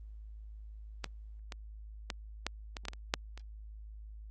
clicks, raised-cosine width 0.2 ms, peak -17 / -24 / -18 / -15 / -22 / -24 / -18 / -30 / -10 / -30 dBFS, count 10, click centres 1.043 / 1.522 / 2.102 / 2.466 / 2.768 / 2.853 / 2.884 / 2.934 / 3.139 / 3.376 s, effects added 53 Hz sine -45 dBFS peak until 4.3 s + Opus 24 kbps

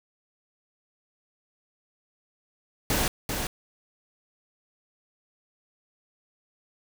pink noise with echo, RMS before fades -25 dBFS, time 2.9-3.08 s, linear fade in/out 2 ms, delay 390 ms, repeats 1, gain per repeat -5 dB, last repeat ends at 3.47 s, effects none

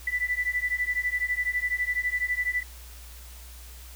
sine beating tone pair, 1975.5 / 1987.5 Hz, B6 / B6, 0 / +10 cents, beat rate 12 Hz, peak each -28 dBFS, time 0.07-2.63 s, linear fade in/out 5 ms, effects added 60 Hz sine -43 dBFS peak until 3.95 s + white hiss -49 dBFS RMS until 3.95 s

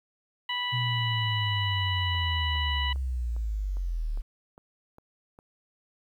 harmonic tone, 984 Hz, B5, 7 cents flat, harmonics 1 / 2 / 3 / 4, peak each -34 / -33 / -31 / -41 dBFS, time 0.49-2.93 s, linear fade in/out 5 ms
sine linear sweep, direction down, 123.47 to 35 Hz, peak -27 dBFS, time 0.72-4.22 s, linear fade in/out 20 ms
click train, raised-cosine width 1 ms, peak -36 dBFS, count 9, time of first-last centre 2.15-5.389 s, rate 2.47 Hz
effects 10-bit

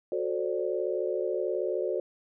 sine chord, D dominant seventh, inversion first, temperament just, 367.1 / 440.5 / 528.6 / 587.3 Hz, F#4 / A4 / C5 / D5, -14 / +2 / +18 / 0 cents, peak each -31 / -33 / -33 / -34 dBFS, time 0.12-2 s, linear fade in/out 2 ms, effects none

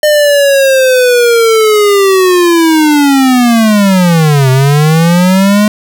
square linear two-way sweep, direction down then up, 607 to 128.7 to 212.4 Hz, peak -5 dBFS, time 0.03-5.68 s, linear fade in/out 2 ms, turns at 4.5 s, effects 7-bit

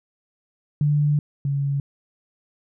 sine tone pair in turn, 147.3 / 140.16 Hz, D3 / C#3, +6 / +19 cents, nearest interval minor second, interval 87 cents, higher first, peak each -16 / -20 dBFS, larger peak first, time 0.81-1.19 / 1.45-1.8 s, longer first, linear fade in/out 2 ms, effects none

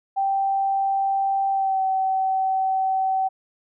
sine tone with pitch glide, 782 to 763.7 Hz, G5 to G5, -4 to -45 cents, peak -19 dBFS, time 0.16-3.29 s, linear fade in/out 20 ms, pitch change -41 cents, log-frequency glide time 1.51-1.82 s, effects none

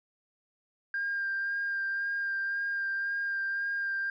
sine tone with vibrato, 1600 Hz, G6, 35 cents sharp, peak -28 dBFS, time 0.94-4.1 s, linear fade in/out 2 ms, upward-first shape sine, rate 1.9 Hz, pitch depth 16 cents each way, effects tanh soft clip ceiling -25 dBFS

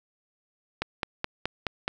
click train, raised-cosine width 0.3 ms, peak -11 dBFS, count 6, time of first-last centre 0.82-1.879 s, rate 4.72 Hz, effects none

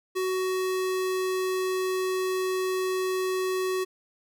square tone, 373.2 Hz, F#4, 15 cents sharp, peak -26 dBFS, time 0.15-3.85 s, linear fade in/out 20 ms, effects none

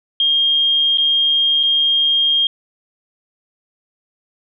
sine tone with dropouts, 3224 Hz, G7, 48 cents sharp, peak -12 dBFS, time 0.2-2.47 s, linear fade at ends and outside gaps 2 ms, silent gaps 0.974-0.982 / 1.631-1.634 s, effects none

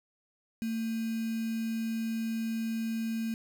sine tone with quantisation, 225 Hz, A3, 39 cents sharp, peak -30 dBFS, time 0.62-3.34 s, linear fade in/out 0 ms, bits 7, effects none

